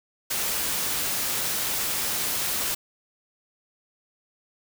white noise, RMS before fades -27 dBFS, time 0.3-2.75 s, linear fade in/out 10 ms, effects none

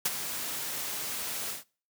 white noise with ADSR envelope, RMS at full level -25 dBFS, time 0.05-1.64 s, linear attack 8 ms, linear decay 29 ms, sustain -10 dB, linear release 140 ms, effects noise-tail reverb RT60 0.4 s tail -23 dB re dry + high-pass 100 Hz 12 dB/octave

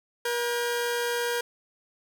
sawtooth tone pair together, 478.4 / 1609 Hz, A#4 / G6, +45 / +45 cents, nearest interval octave + major sixth, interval 2100 cents, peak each -23 / -29 dBFS, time 0.25-1.41 s, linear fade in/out 5 ms, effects none

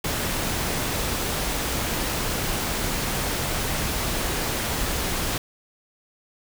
pink noise, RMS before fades -26 dBFS, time 0.04-5.38 s, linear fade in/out 5 ms, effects none

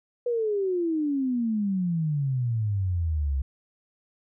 sine exponential sweep, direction down, 491.7 to 65.41 Hz, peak -23 dBFS, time 0.26-3.42 s, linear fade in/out 5 ms, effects none

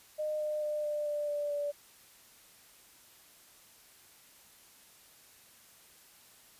sine tone with pitch steps, 611 / 605.7 / 600.5 / 595.3 / 590.2 / 585.1 / 580 Hz, D#5 / D#5 / D5 / D5 / D5 / D5 / D5, -32 / -47 / +38 / +23 / +8 / -7 / -22 cents, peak -31 dBFS, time 0.18-1.72 s, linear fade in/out 20 ms, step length 220 ms, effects white hiss -59 dBFS RMS until 6.59 s + resampled to 32000 Hz

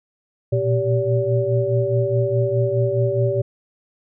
sine tone cluster, 117.2 / 122 / 392.2 / 573 Hz, A#2 / B2 / G4 / D5, +10 / -21 / +1 / -43 cents, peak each -22 dBFS, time 0.52-3.42 s, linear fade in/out 10 ms, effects none

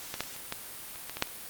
clicks, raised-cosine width 0.2 ms, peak -16 / -12 / -26 / -26 / -14 / -27 / -20 / -18 / -7 / -28 dBFS, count 10, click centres 0.141 / 0.206 / 0.236 / 0.364 / 0.524 / 0.958 / 1.096 / 1.17 / 1.224 / 1.272 s, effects white hiss -43 dBFS RMS until 1.49 s + Opus 48 kbps

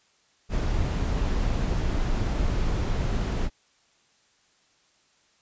brown noise, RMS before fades -25 dBFS, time 0.49-3.5 s, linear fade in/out 50 ms, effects white hiss -64 dBFS RMS until 5.41 s + resampled to 16000 Hz

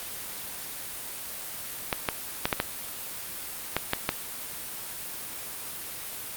clicks, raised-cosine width 0.3 ms, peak -7 dBFS, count 8, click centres 1.928 / 2.088 / 2.455 / 2.528 / 2.601 / 3.766 / 3.934 / 4.091 s, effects white hiss -37 dBFS RMS until 6.36 s + Opus 32 kbps

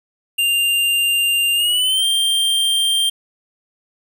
square tone with pitch glide, 2794 to 3173 Hz, F7 to G7, 0 to +20 cents, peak -15 dBFS, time 0.38-3.1 s, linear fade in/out 10 ms, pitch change +220 cents, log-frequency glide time 1.54-2.05 s, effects 9-bit

